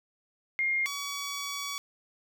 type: tone pair in turn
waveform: sine / 10% pulse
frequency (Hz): 2125 / 1132.9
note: C7 / C#6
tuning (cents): +26 / +37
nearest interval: major seventh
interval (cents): 1089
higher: first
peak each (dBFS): -25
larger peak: neither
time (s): 0.59-0.86 / 0.86-1.78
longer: second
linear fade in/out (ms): 0
effects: none